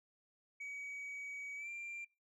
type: tone with pitch glide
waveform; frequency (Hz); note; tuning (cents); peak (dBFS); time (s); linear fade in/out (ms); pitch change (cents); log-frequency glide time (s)
sine; 2266 to 2372; C#7 to D7; +37 to +17; -40; 0.6-2.05; 10; +80; 1.56-1.69
effects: noise-tail reverb RT60 0.3 s tail -26 dB re dry + tanh soft clip ceiling -42 dBFS